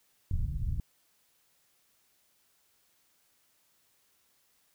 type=low-pass noise; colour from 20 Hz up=pink; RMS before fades=-31 dBFS; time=0.31-0.8 s; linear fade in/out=2 ms; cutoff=130 Hz; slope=24 dB/octave; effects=white hiss -70 dBFS RMS until 4.74 s